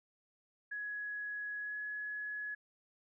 sine tone with pitch glide, 1677 to 1690.6 Hz, G#6 to G#6, +16 to +30 cents, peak -38 dBFS, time 0.71-2.55 s, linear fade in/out 10 ms, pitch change +14 cents, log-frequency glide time 1.6-1.77 s, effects none

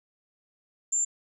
sine tone, 7270 Hz, A#8, 44 cents flat, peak -23 dBFS, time 0.92-1.05 s, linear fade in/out 10 ms, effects none

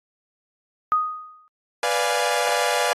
sine tone with exponential decay, 1244.5 Hz, D#6, in tune, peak -14 dBFS, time 0.92-1.48 s, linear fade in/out 0 ms, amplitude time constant 120 ms
sawtooth chord, B diminished seventh, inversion none, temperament equal, 493.9 / 587.3 / 698.5 / 830.6 Hz, B4 / D5 / F5 / Ab5, 0 / 0 / 0 / 0 cents, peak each -22 dBFS, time 1.83-2.93 s, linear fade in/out 2 ms
effects AAC 32 kbps

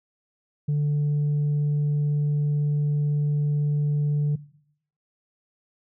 sine tone, 147 Hz, D3, 2 cents sharp, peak -18 dBFS, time 0.68-4.36 s, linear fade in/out 10 ms, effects noise-tail reverb RT60 0.7 s tail -20 dB re dry + tanh soft clip ceiling -19 dBFS

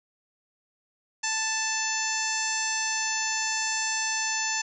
harmonic tone with a mistuned harmonic, 880 Hz, A5, in tune, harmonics 1 / 2 / 3 / 4 / 5 / 6 / 7 / 8, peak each -34 / -32 / -34 / -42 / -37 / -35 / -32 / -33 dBFS, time 1.23-4.62 s, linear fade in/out 10 ms, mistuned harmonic 8, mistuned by +39 cents, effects none

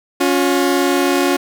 sawtooth tone pair together, 278.4 / 357.8 Hz, C#4 / F4, +8 / +42 cents, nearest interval major third, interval 434 cents, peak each -12 dBFS, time 0.2-1.37 s, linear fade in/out 10 ms, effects none

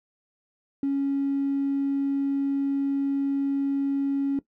triangle tone with tanh clipping, 277.2 Hz, C#4, in tune, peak -21 dBFS, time 0.83-4.39 s, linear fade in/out 2 ms, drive 1 dB, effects noise-tail reverb RT60 0.1 s tail -17 dB re dry

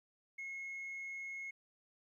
sine tone, 2169 Hz, C#7, 38 cents flat, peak -40 dBFS, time 0.38-1.51 s, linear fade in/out 10 ms, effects tanh soft clip ceiling -40 dBFS + 13-bit

